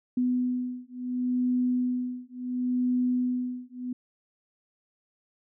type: beating tone pair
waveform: sine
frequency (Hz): 249.1 / 249.81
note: B3 / B3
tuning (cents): +15 / +20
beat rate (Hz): 0.71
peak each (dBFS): -28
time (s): 0.17-3.93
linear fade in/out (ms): 5
effects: none